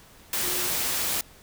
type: tone in noise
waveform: sine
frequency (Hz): 360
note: F#4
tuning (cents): -47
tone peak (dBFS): -37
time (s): 0.43-0.68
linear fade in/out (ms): 2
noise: white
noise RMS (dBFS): -27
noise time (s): 0.33-1.21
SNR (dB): -13
effects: pink hiss -52 dBFS RMS until 1.42 s